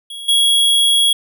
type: tone with level steps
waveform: square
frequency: 3322 Hz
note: G#7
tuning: in tune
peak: -28 / -11 dBFS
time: 0.1-1.13 s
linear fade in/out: 5 ms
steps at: 0.28 s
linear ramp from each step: 10 ms
effects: none